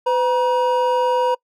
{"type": "tone pair together", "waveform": "triangle", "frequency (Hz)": [505.4, 954], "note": ["B4", "A#5"], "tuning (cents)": [40, 40], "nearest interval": "major seventh", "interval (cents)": 1100, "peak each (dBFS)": -16, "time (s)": [0.06, 1.35], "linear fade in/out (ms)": 10, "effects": ["noise-tail reverb RT60 0.1 s tail -25 dB re dry"]}